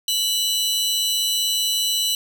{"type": "tone pair together", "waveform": "sawtooth", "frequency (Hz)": [2960, 3989], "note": ["F#7", "B7"], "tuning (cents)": [0, 17], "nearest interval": "perfect fourth", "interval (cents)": 517, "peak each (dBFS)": -19, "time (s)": [0.08, 2.15], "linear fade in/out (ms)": 2, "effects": []}